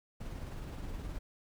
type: noise with tremolo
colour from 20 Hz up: brown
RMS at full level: -40 dBFS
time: 0.2-1.19 s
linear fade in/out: 10 ms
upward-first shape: sine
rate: 19 Hz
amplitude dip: 30%
effects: none